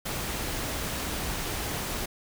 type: noise with amplitude modulation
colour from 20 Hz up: pink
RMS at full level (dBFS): -31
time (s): 0.05-2.06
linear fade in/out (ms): 10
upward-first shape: sine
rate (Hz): 234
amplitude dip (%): 25
effects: none